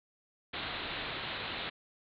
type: low-pass noise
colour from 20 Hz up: white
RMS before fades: -39 dBFS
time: 0.53-1.7 s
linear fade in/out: 10 ms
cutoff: 4100 Hz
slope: 96 dB/octave
effects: none